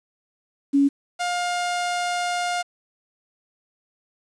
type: tone pair in turn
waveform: sine / sawtooth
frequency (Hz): 280 / 708.2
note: C#4 / F5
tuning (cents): +18 / +24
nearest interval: octave + major third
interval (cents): 1606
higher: second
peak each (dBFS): -14 / -19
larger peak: first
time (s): 0.73-0.89 / 1.19-2.63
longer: second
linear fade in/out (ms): 20
effects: resampled to 22050 Hz + 8-bit